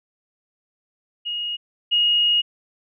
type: tone pair in turn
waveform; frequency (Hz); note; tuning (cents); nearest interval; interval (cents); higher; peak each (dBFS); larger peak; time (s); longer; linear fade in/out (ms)
sine; 2873 / 2873; F7 / F7; +48 / +48; unison; 0; neither; -24 / -15; second; 1.25-1.57 / 1.91-2.42; second; 20
effects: none